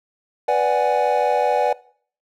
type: chord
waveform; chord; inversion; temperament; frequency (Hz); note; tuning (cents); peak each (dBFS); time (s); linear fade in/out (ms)
triangle; G# half-diminished seventh; first; equal with one note detuned; 493.9 / 587.3 / 745.6 / 830.6; B4 / D5 / F#5 / G#5; 0 / 0 / +13 / 0; -19; 0.48-1.73; 5
effects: noise-tail reverb RT60 0.5 s tail -21 dB re dry + tanh soft clip ceiling -3 dBFS